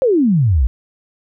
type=exponential sweep; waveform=sine; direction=down; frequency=554.4 to 55 Hz; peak=-10 dBFS; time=0.02-0.67 s; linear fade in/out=0 ms; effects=none